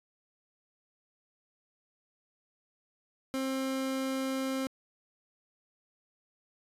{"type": "tone", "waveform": "30% pulse", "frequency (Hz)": 265.4, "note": "C4", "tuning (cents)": 25, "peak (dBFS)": -28, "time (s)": [3.34, 4.67], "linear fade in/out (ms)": 0, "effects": ["resampled to 32000 Hz"]}